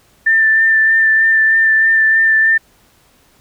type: tone with vibrato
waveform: sine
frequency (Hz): 1781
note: A6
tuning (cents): +21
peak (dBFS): -8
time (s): 0.26-2.58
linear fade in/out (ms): 10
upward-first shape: sine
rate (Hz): 3.2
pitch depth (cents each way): 16
effects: pink hiss -52 dBFS RMS until 3.4 s